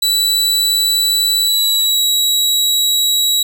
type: tone with pitch glide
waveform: sawtooth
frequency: 3951 to 3876 Hz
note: B7 to B7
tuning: 0 to -33 cents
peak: -9 dBFS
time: 0.02-3.43 s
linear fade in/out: 5 ms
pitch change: -33 cents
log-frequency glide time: 1.39-2.04 s
effects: none